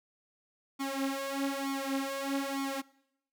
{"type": "tone with flanger", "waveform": "sawtooth", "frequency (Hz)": 273.6, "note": "C#4", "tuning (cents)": -23, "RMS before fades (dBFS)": -34, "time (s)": [0.79, 2.82], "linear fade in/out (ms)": 20, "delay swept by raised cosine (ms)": [0.88, 5.58], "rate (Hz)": 1.1, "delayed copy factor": 0.85, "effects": ["noise-tail reverb RT60 0.8 s tail -23 dB re dry"]}